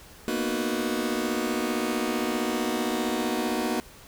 sawtooth chord, B major seventh, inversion third, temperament just, 231.5 / 246.9 / 308.7 / 370.4 Hz, A#3 / B3 / D#4 / F#4, -12 / 0 / -14 / +2 cents, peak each -27 dBFS, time 0.28-3.8 s, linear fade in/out 0 ms, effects pink hiss -49 dBFS RMS until 4.07 s

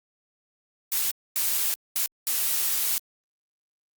blue noise bursts at uneven times, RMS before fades -25 dBFS, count 4, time 0.92-1.11 / 1.36-1.74 / 1.96-2.06 / 2.27-2.98 s, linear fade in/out 0 ms, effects Opus 48 kbps

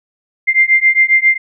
sine beating tone pair, 2093 / 2100.4 Hz, C7 / C7, 0 / +6 cents, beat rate 7.4 Hz, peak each -11 dBFS, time 0.47-1.38 s, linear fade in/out 20 ms, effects none

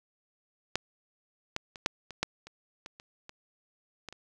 clicks, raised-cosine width 0.2 ms, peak -10 / -14 / -26 / -8 / -25 / -10 / -29 / -25 / -30 / -27 / -23 / -29 dBFS, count 12, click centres 0.756 / 1.564 / 1.758 / 1.861 / 2.107 / 2.23 / 2.47 / 2.861 / 2.999 / 3.294 / 4.087 / 4.126 s, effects none

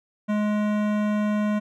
sine tone with hard clipping, 210 Hz, G#3, 19 cents sharp, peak -23 dBFS, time 0.28-1.6 s, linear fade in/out 20 ms, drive 17 dB, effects none

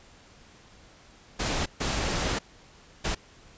pink noise bursts at uneven times, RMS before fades -28 dBFS, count 3, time 1.39-1.66 / 1.8-2.39 / 3.04-3.15 s, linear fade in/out 10 ms, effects pink hiss -54 dBFS RMS until 3.57 s + resampled to 16000 Hz

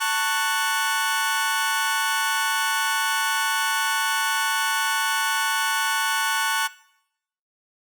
sawtooth chord, F# minor, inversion first, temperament just, 888 / 1110 / 1480 Hz, A5 / C#6 / F#6, +16 / +2 / 0 cents, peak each -23 / -23 / -21 dBFS, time 0-6.68 s, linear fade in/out 20 ms, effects noise-tail reverb RT60 0.8 s tail -20 dB re dry + Opus 32 kbps

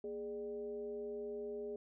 sine tone with frequency modulation, 415.3 Hz, G#4, in tune, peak -40 dBFS, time 0.04-1.76 s, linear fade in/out 2 ms, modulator 179 Hz, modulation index 0.59, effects none

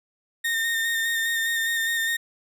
35% pulse tone with vibrato, 1830 Hz, A#6, 32 cents flat, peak -21 dBFS, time 0.44-2.17 s, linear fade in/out 10 ms, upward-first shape square, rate 4.9 Hz, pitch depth 17 cents each way, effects none

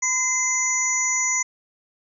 sine tone cluster, 1011 / 2066 / 5970 / 6770 Hz, B5 / C7 / F#8 / G#8, +40 / -22 / +15 / +32 cents, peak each -31 / -25 / -23 / -25 dBFS, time 0.02-1.43 s, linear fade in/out 10 ms, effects none

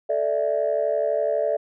sine chord, A suspended fourth, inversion none, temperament equal, 440 / 587.3 / 659.3 Hz, A4 / D5 / E5, 0 / 0 / 0 cents, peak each -26 / -22 / -24 dBFS, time 0.09-1.57 s, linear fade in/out 10 ms, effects tanh soft clip ceiling -13 dBFS

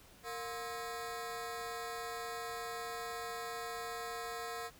20% pulse ring-modulated tone, 587.3 Hz, D5, in tune, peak -32 dBFS, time 0.23-4.71 s, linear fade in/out 50 ms, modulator 125 Hz, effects pink hiss -60 dBFS RMS until 4.79 s

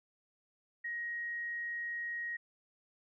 sine tone, 1885 Hz, A#6, 19 cents sharp, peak -36 dBFS, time 0.84-2.37 s, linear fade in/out 10 ms, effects none

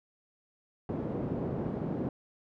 pink band-pass noise, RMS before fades -34 dBFS, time 0.89-2.09 s, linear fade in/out 2 ms, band 140 to 420 Hz, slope 12 dB/octave, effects none

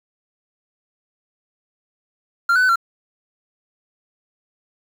triangle tone with pitch steps, 1386 / 1496 / 1509 / 1365 Hz, F6 / F#6 / F#6 / F6, -14 / +19 / +34 / -40 cents, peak -11 dBFS, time 2.49-2.758 s, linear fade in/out 5 ms, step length 67 ms, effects 7-bit

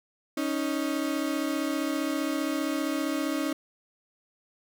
35% pulse tone pair together, 277.2 / 312.4 Hz, C#4 / D#4, 0 / +7 cents, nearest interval major second, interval 207 cents, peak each -28 dBFS, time 0.37-3.53 s, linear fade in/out 5 ms, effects none

